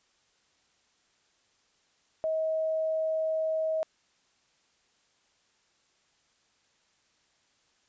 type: tone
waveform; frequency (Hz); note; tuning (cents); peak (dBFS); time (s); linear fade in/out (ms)
sine; 636; D#5; +38; -26; 2.24-3.83; 0
effects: white hiss -69 dBFS RMS until 7.88 s + resampled to 16000 Hz